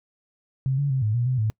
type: tone with pitch steps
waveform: sine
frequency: 133.1 / 142.1 / 132.5 / 107 / 120.4 / 128.6 / 108.8 Hz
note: C3 / C#3 / C3 / A2 / B2 / C3 / A2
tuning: +30 / +43 / +22 / -48 / -44 / -30 / -19 cents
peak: -20 dBFS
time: 0.66-1.5 s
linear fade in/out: 0 ms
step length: 120 ms
effects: noise-tail reverb RT60 0.1 s tail -26 dB re dry